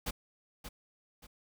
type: noise with echo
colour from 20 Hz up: pink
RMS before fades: -35 dBFS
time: 0.06-0.11 s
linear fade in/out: 10 ms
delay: 580 ms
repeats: 2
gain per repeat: -9 dB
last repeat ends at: 1.27 s
effects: none